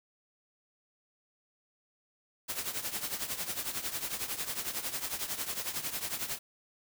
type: noise with tremolo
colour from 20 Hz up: white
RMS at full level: -33 dBFS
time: 2.48-6.39 s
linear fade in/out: 20 ms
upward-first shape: triangle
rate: 11 Hz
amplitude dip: 80%
effects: none